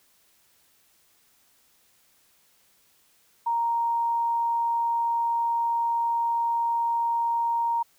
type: tone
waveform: sine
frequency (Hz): 932.3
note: A#5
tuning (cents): 0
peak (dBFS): -22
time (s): 3.46-7.83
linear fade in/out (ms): 10
effects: white hiss -63 dBFS RMS until 7.98 s